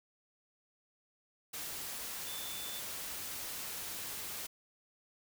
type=tone in noise; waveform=sine; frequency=3520 Hz; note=A7; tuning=in tune; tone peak=-46 dBFS; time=2.26-2.8 s; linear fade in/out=10 ms; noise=white; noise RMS=-42 dBFS; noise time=1.53-4.47 s; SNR=-7 dB; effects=none